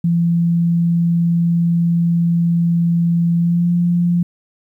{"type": "tone with pitch glide", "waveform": "sine", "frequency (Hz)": [169.8, 173.67], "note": ["F3", "F3"], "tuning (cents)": [-48, -9], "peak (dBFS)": -12, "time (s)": [0.04, 4.23], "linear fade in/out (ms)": 5, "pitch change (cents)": 39, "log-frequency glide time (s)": [3.37, 3.7], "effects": ["9-bit"]}